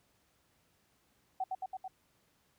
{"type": "tone with echo", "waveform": "sine", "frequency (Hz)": 756, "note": "F#5", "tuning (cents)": 37, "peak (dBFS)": -31, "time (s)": [1.4, 1.44], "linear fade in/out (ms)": 5, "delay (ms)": 110, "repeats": 4, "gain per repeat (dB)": -2, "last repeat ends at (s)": 1.88, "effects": ["pink hiss -72 dBFS RMS until 2.58 s", "high-pass 60 Hz 12 dB/octave"]}